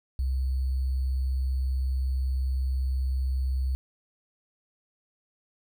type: tone with sample-and-hold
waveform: sine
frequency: 65.41 Hz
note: C2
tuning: in tune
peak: -24 dBFS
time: 0.19-3.75 s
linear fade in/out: 0 ms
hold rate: 4410 Hz
effects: none